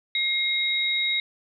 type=tone pair together; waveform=sine; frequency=2129 / 3793 Hz; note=C7 / A#7; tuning=+30 / +29 cents; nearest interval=minor seventh; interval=999 cents; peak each=-25 / -24 dBFS; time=0.15-1.2 s; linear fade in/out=2 ms; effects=none